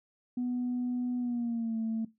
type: tone with pitch glide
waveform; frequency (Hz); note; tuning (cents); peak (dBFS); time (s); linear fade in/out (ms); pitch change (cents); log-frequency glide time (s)
sine; 246.9 to 223.8; B3 to A3; 0 to +30; -28; 0.37-2.05; 5; -170; 1.18-1.77
effects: noise-tail reverb RT60 0.2 s tail -19 dB re dry + tanh soft clip ceiling -26 dBFS